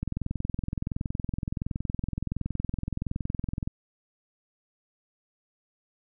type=click train; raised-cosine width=5 ms; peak=-17 dBFS; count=79; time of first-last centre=0.03-3.675 s; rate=21.4 Hz; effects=none